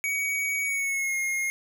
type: tone with pitch glide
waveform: square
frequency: 2255 to 2142 Hz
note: C#7 to C7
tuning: +29 to +40 cents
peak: -26 dBFS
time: 0.04-1.5 s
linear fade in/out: 0 ms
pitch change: -89 cents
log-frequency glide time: 0.64-1.17 s
effects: none